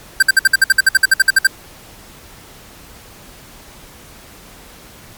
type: tone bursts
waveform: square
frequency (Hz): 1568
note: G6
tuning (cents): 0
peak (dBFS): -6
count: 16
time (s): 0.2-1.471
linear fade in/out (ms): 5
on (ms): 26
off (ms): 57
effects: pink hiss -40 dBFS RMS until 5.17 s + MP3 96 kbps